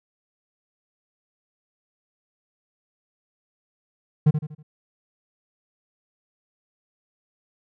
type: tone with echo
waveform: triangle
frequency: 151.5 Hz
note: D#3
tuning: 46 cents flat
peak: -10 dBFS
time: 4.26-4.31 s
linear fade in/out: 10 ms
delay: 80 ms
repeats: 4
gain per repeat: -8 dB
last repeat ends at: 4.63 s
effects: none